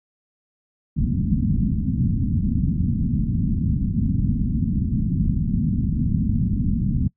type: low-pass noise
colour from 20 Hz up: white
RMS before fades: -21 dBFS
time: 0.96-7.08 s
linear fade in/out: 10 ms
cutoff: 240 Hz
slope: 48 dB/octave
effects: noise-tail reverb RT60 0.1 s tail -22 dB re dry